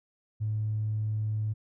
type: tone with tanh clipping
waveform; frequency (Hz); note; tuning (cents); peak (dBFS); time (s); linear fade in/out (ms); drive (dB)
triangle; 107.6; A2; -38; -27; 0.4-1.54; 20; 4
effects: none